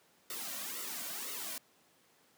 white noise with flanger, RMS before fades -41 dBFS, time 0.3-1.58 s, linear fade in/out 2 ms, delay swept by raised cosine 1.2 to 2.4 ms, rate 2 Hz, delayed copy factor -0.8, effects pink hiss -67 dBFS RMS until 2.37 s + high-pass 200 Hz 12 dB/octave

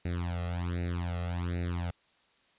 sawtooth tone with flanger, 87.3 Hz, F2, in tune, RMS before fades -33 dBFS, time 0.05-1.91 s, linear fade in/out 5 ms, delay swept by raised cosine 0.46 to 1.56 ms, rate 1.3 Hz, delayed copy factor +1, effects white hiss -67 dBFS RMS until 2.58 s + resampled to 8000 Hz

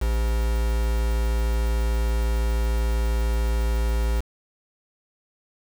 triangle tone with quantisation, 56.7 Hz, A#1, 47 cents flat, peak -18 dBFS, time 0.01-4.21 s, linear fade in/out 10 ms, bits 5, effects none

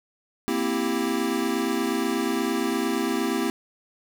square chord, C dominant seventh, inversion third, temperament equal, 233.1 / 261.6 / 329.6 / 392 Hz, Bb3 / C4 / E4 / G4, 0 / 0 / 0 / 0 cents, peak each -30 / -29 / -29 / -30 dBFS, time 0.48-3.5 s, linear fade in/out 0 ms, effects none

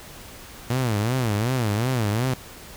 sawtooth tone with vibrato, 115.7 Hz, A#2, 13 cents flat, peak -17 dBFS, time 0.7-2.34 s, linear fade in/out 5 ms, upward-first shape sine, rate 2.7 Hz, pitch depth 220 cents each way, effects pink hiss -42 dBFS RMS until 2.76 s

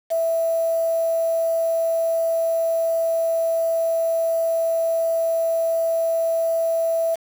sine tone with quantisation, 659.3 Hz, E5, in tune, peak -18 dBFS, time 0.1-7.16 s, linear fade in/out 20 ms, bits 6, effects none

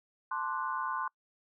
sine chord, D dominant seventh, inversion second, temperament equal, 880 / 1046.5 / 1174.7 / 1480 Hz, A5 / C6 / D6 / F#6, 0 / 0 / 0 / 0 cents, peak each -40 / -34 / -40 / -39 dBFS, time 0.31-1.08 s, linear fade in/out 5 ms, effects noise-tail reverb RT60 0.1 s tail -26 dB re dry

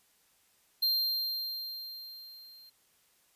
square tone with level ramp, 4180 Hz, C8, 2 cents flat, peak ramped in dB -25 to -53 dBFS, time 0.82-2.7 s, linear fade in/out 10 ms, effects white hiss -68 dBFS RMS until 3.35 s + resampled to 32000 Hz

